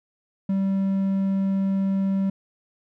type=tone; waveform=triangle; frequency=194 Hz; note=G3; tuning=18 cents flat; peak=-18 dBFS; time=0.49-2.3 s; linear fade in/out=5 ms; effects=none